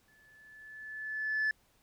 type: tone with exponential growth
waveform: sine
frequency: 1735 Hz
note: A6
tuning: 25 cents flat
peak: -24 dBFS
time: 0.08-1.51 s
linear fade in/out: 2 ms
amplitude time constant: 310 ms
effects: tanh soft clip ceiling -26 dBFS + pink hiss -69 dBFS RMS until 1.82 s